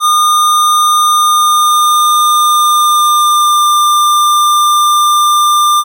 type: tone with pitch glide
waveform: square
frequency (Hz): 1218 to 1195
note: D#6 to D6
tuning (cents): -37 to +30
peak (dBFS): -7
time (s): 0-5.84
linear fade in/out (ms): 50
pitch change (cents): -33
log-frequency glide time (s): 0.98-3.74
effects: none